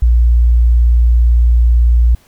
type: tone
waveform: sine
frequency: 59 Hz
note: A#1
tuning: 22 cents sharp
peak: -5 dBFS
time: 0.02-2.15 s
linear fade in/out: 5 ms
effects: tanh soft clip ceiling -1 dBFS + pink hiss -50 dBFS RMS until 2.27 s